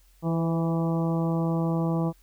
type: harmonic tone with a mistuned harmonic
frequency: 164.81 Hz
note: E3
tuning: in tune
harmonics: 1 / 2 / 3 / 4 / 5 / 6 / 7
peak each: -24 / -30 / -34 / -36 / -38 / -40 / -41 dBFS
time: 0.22-2.13 s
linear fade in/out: 50 ms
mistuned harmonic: 3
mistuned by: +25 cents
effects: added 45 Hz sine -56 dBFS peak until 2.22 s + white hiss -64 dBFS RMS until 2.22 s